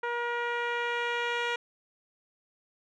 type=tone with low-pass filter sweep; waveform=10% pulse; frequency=476.4 Hz; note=A#4; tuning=38 cents sharp; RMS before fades=-31 dBFS; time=0.03-1.56 s; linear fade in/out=5 ms; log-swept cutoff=1500 to 3600 Hz; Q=0.94; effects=none